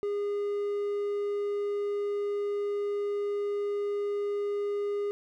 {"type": "tone", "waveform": "triangle", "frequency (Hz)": 408.5, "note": "G#4", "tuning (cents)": -29, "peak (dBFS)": -26, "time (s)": [0.03, 5.11], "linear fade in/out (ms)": 0, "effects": []}